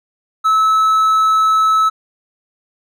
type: tone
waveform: triangle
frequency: 1300 Hz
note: E6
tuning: 24 cents flat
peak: -8 dBFS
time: 0.44-1.9 s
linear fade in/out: 20 ms
effects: none